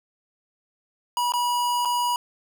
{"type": "tone with dropouts", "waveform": "square", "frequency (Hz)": 970, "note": "B5", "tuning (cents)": -31, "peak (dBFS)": -22, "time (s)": [1.17, 2.16], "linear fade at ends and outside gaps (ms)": 1, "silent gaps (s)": [[1.321, 1.337], [1.85, 1.855]], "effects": []}